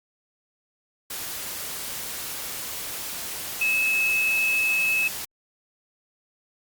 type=tone in noise; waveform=sine; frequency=2591 Hz; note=E7; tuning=30 cents flat; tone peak=-20 dBFS; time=3.61-5.08 s; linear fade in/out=5 ms; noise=white; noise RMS=-33 dBFS; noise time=1.1-5.25 s; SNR=+10 dB; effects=Opus 48 kbps